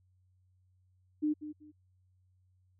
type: tone with echo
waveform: sine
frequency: 302.2 Hz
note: D4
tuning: 50 cents sharp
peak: -27 dBFS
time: 1.22-1.34 s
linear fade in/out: 20 ms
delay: 190 ms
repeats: 2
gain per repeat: -12 dB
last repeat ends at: 1.72 s
effects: added 92 Hz sine -66 dBFS peak until 2.79 s